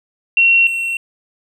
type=tone pair in turn; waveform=sine / triangle; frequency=2731 / 2721 Hz; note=F7 / F7; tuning=-39 / -46 cents; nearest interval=unison; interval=7 cents; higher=first; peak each=-8 / -16 dBFS; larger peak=first; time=0.37-0.67 / 0.67-0.97 s; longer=neither; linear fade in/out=2 ms; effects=none